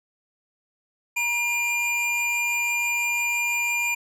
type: tone pair together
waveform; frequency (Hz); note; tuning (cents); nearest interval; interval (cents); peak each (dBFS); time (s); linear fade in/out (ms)
square; 950 / 2401; A#5 / D7; +33 / +38; octave + major third; 1605; -34 / -23; 1.16-3.95; 10
effects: low-pass 12000 Hz 12 dB/octave